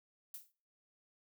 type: noise with exponential decay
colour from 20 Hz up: violet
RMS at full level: -43 dBFS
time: 0.34-0.52 s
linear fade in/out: 2 ms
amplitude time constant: 39 ms
effects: noise-tail reverb RT60 0.4 s tail -20 dB re dry

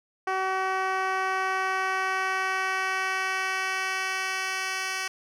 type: tone with band-pass filter sweep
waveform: 10% pulse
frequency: 378.8 Hz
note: F#4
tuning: 41 cents sharp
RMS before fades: -28 dBFS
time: 0.27-5.08 s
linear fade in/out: 5 ms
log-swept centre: 790 to 3800 Hz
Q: 0.76
effects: none

